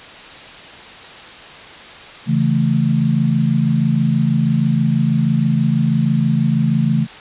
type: chord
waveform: sine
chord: A major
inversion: first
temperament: equal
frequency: 138.59 / 164.81 / 220 Hz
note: C#3 / E3 / A3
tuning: 0 / 0 / 0 cents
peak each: -17 dBFS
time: 2.26-7.07 s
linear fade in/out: 50 ms
effects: white hiss -36 dBFS RMS until 7.2 s + resampled to 8000 Hz